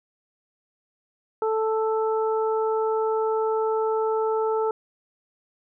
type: harmonic tone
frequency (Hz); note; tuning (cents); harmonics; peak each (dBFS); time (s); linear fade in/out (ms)
440; A4; 0; 1 / 2 / 3; -22 / -28 / -32; 1.42-4.71; 2
effects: none